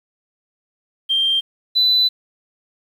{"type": "tone pair in turn", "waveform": "sine", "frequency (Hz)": [3171, 3995], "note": ["G7", "B7"], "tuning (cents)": [19, 19], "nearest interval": "major third", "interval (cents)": 400, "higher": "second", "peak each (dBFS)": [-14, -11], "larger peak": "second", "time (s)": [[1.09, 1.41], [1.75, 2.09]], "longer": "second", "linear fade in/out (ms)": 20, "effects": ["tanh soft clip ceiling -8 dBFS", "8-bit"]}